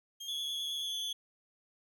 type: tone with pitch glide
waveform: 30% pulse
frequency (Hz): 3219 to 3160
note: G7 to G7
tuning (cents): +45 to +13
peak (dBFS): -39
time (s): 0.2-1.13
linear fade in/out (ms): 10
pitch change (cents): -32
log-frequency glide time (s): 0.78-0.95
type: tone with vibrato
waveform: triangle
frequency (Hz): 3401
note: G#7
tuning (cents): +40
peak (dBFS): -34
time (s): 0.28-1.13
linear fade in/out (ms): 5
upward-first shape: square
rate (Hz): 9.4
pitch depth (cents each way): 18
effects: none